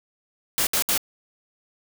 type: noise bursts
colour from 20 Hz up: white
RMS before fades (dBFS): -22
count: 3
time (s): 0.58-0.977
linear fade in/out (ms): 0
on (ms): 89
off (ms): 65
effects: none